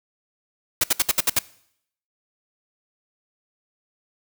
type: noise bursts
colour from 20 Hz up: white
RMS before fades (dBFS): -18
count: 7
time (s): 0.81-1.39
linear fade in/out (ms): 5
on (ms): 28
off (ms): 64
effects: noise-tail reverb RT60 0.7 s tail -21 dB re dry